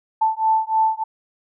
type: beating tone pair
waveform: sine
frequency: 880 / 883.3 Hz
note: A5 / A5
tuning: 0 / +6 cents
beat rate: 3.3 Hz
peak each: -19 dBFS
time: 0.21-1.04 s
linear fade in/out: 10 ms
effects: none